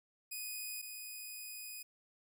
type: tone pair in turn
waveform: 5% pulse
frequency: 2489 / 2489 Hz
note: D#7 / D#7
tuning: 0 / 0 cents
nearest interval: unison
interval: 0 cents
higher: neither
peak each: -31 / -35 dBFS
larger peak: first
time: 0.31-0.82 / 0.82-1.83 s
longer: second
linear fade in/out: 10 ms
effects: none